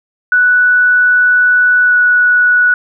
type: tone with pitch glide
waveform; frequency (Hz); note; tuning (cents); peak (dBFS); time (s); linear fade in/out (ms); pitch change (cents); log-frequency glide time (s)
sine; 1480 to 1470.6; F#6 to F#6; 0 to -11; -6; 0.32-2.74; 2; -11; 1.85-1.94
effects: none